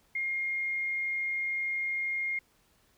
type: tone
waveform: sine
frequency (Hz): 2131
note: C7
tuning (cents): +31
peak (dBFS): -29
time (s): 0.15-2.39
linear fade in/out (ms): 5
effects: pink hiss -67 dBFS RMS until 2.97 s